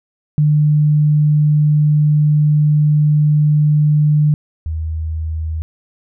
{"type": "tone pair in turn", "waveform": "sine", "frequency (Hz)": [150, 79.46], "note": ["D3", "D#2"], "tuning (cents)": [37, 37], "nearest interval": "major seventh", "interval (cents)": 1100, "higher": "first", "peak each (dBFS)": [-9, -18], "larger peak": "first", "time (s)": [[0.38, 4.34], [4.66, 5.62]], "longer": "first", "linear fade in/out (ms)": 0, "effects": []}